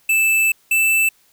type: tone pair in turn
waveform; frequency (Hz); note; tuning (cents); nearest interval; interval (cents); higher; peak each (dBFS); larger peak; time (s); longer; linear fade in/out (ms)
square; 2637 / 2647; E7 / E7; 0 / +7; unison; 7; second; -14; neither; 0.09-0.52 / 0.71-1.09; first; 5
effects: white hiss -57 dBFS RMS until 1.32 s